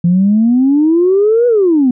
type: exponential two-way sweep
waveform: sine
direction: up then down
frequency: 169 to 493.6 to 241.5 Hz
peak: -6 dBFS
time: 0.04-1.91 s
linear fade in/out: 5 ms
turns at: 1.47 s
effects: tanh soft clip ceiling -2 dBFS